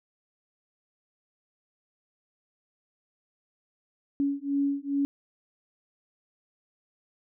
sine beating tone pair, 279.6 / 282 Hz, C#4 / C#4, +15 / +30 cents, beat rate 2.4 Hz, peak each -28 dBFS, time 4.2-5.05 s, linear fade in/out 0 ms, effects none

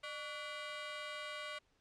15% pulse ring-modulated tone, 870 Hz, A5, 20 cents flat, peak -33 dBFS, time 0.03-1.59 s, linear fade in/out 10 ms, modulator 267 Hz, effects pink hiss -75 dBFS RMS until 1.8 s + low-pass 6000 Hz 12 dB/octave

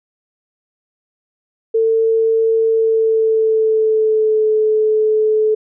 sine tone with pitch glide, 448.7 to 432.2 Hz, A4 to A4, +34 to -31 cents, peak -11 dBFS, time 1.74-5.55 s, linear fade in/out 10 ms, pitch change -65 cents, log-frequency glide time 2.67-4.48 s, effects none

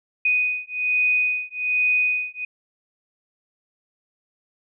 sine beating tone pair, 2489 / 2490.2 Hz, D#7 / D#7, 0 / +1 cents, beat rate 1.2 Hz, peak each -22 dBFS, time 0.25-2.45 s, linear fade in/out 5 ms, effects none

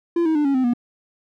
triangle tone with pitch steps, 341 / 318.2 / 296.9 / 277 / 258.4 / 241.1 Hz, F4 / D#4 / D4 / C#4 / C4 / B3, -41 / +39 / +19 / -1 / -21 / -41 cents, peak -14 dBFS, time 0.16-0.736 s, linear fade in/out 5 ms, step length 96 ms, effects none

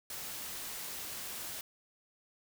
white noise, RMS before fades -42 dBFS, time 0.1-1.61 s, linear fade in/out 2 ms, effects none

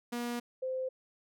sawtooth / sine tone pair in turn, 239.7 / 518.3 Hz, A#3 / C5, +48 / -16 cents, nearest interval octave + minor second, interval 1336 cents, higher second, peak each -30 / -32 dBFS, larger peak first, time 0.12-0.4 / 0.62-0.89 s, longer first, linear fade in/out 10 ms, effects none

